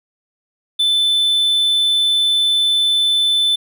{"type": "tone", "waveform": "triangle", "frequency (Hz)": 3520, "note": "A7", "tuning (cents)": 0, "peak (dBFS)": -11, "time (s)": [0.79, 3.56], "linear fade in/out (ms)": 10, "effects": []}